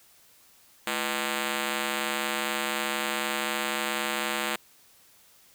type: ring-modulated tone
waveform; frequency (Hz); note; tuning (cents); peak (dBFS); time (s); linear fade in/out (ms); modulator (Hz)
5% pulse; 277.2; C#4; 0; -13; 0.87-4.56; 2; 62
effects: white hiss -58 dBFS RMS until 5.54 s